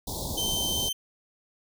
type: band-stop noise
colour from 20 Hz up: pink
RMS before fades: -33 dBFS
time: 0.07-0.89 s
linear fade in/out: 5 ms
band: 1000 to 3500 Hz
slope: 96 dB/octave
type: tone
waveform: sawtooth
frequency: 3103 Hz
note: G7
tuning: 18 cents flat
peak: -24 dBFS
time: 0.37-0.93 s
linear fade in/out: 10 ms
effects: none